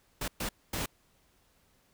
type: noise bursts at uneven times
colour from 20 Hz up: pink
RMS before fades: -34 dBFS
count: 3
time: 0.21-0.28 / 0.4-0.49 / 0.73-0.86 s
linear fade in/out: 5 ms
effects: pink hiss -68 dBFS RMS until 1.93 s